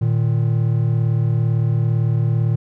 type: tone pair together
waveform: triangle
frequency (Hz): 115.2 / 153.02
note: A#2 / D#3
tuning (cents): -20 / -29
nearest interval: perfect fourth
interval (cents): 491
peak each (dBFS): -14 / -19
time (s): 0.01-2.56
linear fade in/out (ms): 10
effects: none